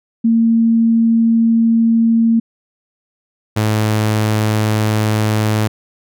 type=tone pair in turn; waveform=sine / sawtooth; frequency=228.3 / 107.74 Hz; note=A#3 / A2; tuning=-36 / -36 cents; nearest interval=octave + minor second; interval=1300 cents; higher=first; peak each=-9 dBFS; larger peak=neither; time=0.24-2.4 / 3.56-5.68 s; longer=first; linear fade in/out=10 ms; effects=none